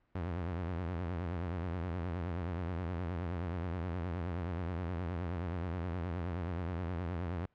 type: tone with vibrato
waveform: sawtooth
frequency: 87.31 Hz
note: F2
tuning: in tune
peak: -31 dBFS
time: 0.15-7.46 s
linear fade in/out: 5 ms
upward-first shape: triangle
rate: 9.5 Hz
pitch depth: 150 cents each way
effects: pink hiss -74 dBFS RMS until 7.54 s + low-pass 2000 Hz 12 dB/octave